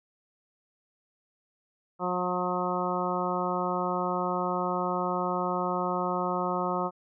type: harmonic tone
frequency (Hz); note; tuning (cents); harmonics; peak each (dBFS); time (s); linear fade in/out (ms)
180; F#3; -47; 1 / 2 / 3 / 4 / 5 / 6 / 7; -34 / -34 / -34 / -34 / -34 / -34 / -34; 1.99-6.91; 50
effects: none